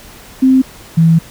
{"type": "tone pair in turn", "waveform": "sine", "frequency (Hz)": [261.6, 164.04], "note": ["C4", "E3"], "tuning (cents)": [0, -8], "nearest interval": "minor sixth", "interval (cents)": 808, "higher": "first", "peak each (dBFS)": -5, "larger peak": "neither", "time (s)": [[0.42, 0.62], [0.97, 1.19]], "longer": "second", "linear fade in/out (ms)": 10, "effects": ["pink hiss -37 dBFS RMS until 1.3 s"]}